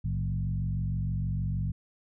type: tone with frequency modulation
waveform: sine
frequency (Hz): 110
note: A2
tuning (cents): 0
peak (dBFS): -27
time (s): 0.04-1.72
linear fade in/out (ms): 10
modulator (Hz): 46.5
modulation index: 1.3
effects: none